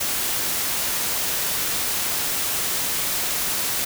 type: noise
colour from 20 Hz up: white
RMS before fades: -24 dBFS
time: 0-3.85 s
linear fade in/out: 10 ms
effects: none